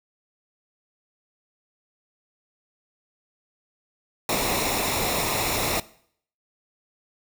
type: noise with comb filter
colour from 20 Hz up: pink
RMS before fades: -25 dBFS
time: 4.29-5.8 s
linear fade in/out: 2 ms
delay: 0.64 ms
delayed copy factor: -0.6
effects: noise-tail reverb RT60 0.6 s tail -19 dB re dry